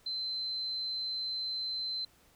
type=tone; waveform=sine; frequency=4080 Hz; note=C8; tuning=44 cents flat; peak=-33 dBFS; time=0.06-2.05 s; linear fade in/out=5 ms; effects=pink hiss -64 dBFS RMS until 2.35 s